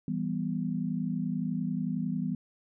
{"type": "chord", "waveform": "sine", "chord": "E minor", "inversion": "none", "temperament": "equal", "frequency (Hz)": [164.81, 196, 246.9], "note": ["E3", "G3", "B3"], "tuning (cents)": [0, 0, 0], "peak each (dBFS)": -33, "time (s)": [0.08, 2.35], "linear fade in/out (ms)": 2, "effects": []}